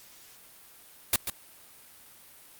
white noise with echo, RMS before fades -22 dBFS, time 1.13-1.16 s, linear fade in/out 2 ms, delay 140 ms, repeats 1, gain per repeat -9 dB, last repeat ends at 1.3 s, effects white hiss -53 dBFS RMS until 2.59 s + Opus 48 kbps

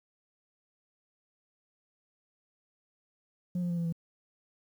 sine tone with pitch steps, 178.4 / 175.34 / 172.32 / 169.36 / 166.45 Hz, F3 / F3 / F3 / E3 / E3, +37 / +7 / -23 / +47 / +17 cents, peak -26 dBFS, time 3.55-3.925 s, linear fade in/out 5 ms, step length 75 ms, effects tanh soft clip ceiling -28 dBFS + 10-bit

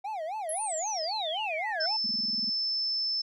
triangle tone with vibrato, 740 Hz, F#5, in tune, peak -30 dBFS, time 0.04-1.97 s, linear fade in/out 10 ms, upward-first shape sine, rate 3.8 Hz, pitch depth 300 cents each way
sine exponential sweep, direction down, 11175 to 1477 Hz, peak -32 dBFS, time 0.49-1.86 s, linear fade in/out 2 ms
sine tone, 5274 Hz, E8, in tune, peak -27 dBFS, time 1.8-3.22 s, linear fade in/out 10 ms
sine tone bursts, 217.5 Hz, A3, 20 cents flat, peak -36 dBFS, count 10, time 2.04-2.497 s, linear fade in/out 5 ms, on 25 ms, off 23 ms
effects none

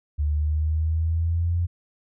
sine exponential sweep, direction up, 73.42 to 87.31 Hz, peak -20 dBFS, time 0.18-1.67 s, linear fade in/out 20 ms, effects none

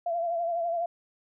sine tone with vibrato, 681 Hz, F5, 44 cents flat, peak -26 dBFS, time 0.06-0.86 s, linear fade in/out 5 ms, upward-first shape triangle, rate 12 Hz, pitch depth 59 cents each way, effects none

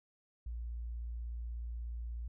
sine tone, 58.27 Hz, A#1, in tune, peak -38 dBFS, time 0.46-2.28 s, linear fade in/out 5 ms, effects none

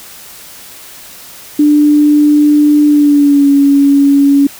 sine tone with pitch glide, 296.1 to 280.9 Hz, D4 to C#4, +14 to +23 cents, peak -4 dBFS, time 1.59-4.47 s, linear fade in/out 5 ms, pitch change -91 cents, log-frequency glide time 2.87-3.49 s, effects white hiss -33 dBFS RMS until 4.59 s

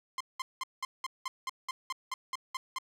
sawtooth tone bursts, 1046.5 Hz, C6, in tune, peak -29 dBFS, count 13, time 0.18-2.785 s, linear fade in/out 2 ms, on 25 ms, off 190 ms, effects low-pass 9000 Hz 12 dB/octave + 10-bit

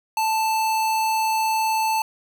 square tone, 881 Hz, A5, 2 cents sharp, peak -20 dBFS, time 0.17-2.02 s, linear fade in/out 2 ms, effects none

